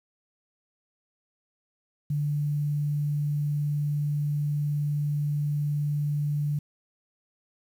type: tone with quantisation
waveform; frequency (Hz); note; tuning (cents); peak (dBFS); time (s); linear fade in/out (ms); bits
sine; 146.83; D3; 0; -24; 2.1-6.59; 5; 9
effects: none